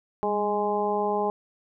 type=harmonic tone with a mistuned harmonic; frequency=207.7 Hz; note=G#3; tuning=in tune; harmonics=1 / 2 / 3 / 4 / 5; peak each=-33 / -27 / -31 / -27 / -33 dBFS; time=0.23-1.3 s; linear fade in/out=0 ms; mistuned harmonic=1; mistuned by=-46 cents; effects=none